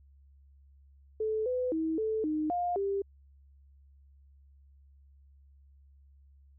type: tone with pitch steps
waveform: sine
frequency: 435.3 / 503 / 320.6 / 437.8 / 307.4 / 707 / 396.1 Hz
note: A4 / B4 / E4 / A4 / D#4 / F5 / G4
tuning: -19 / +32 / -48 / -9 / -21 / +21 / +18 cents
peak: -28 dBFS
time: 1.2-3.02 s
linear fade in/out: 5 ms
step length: 260 ms
effects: added 69 Hz sine -56 dBFS peak until 6.58 s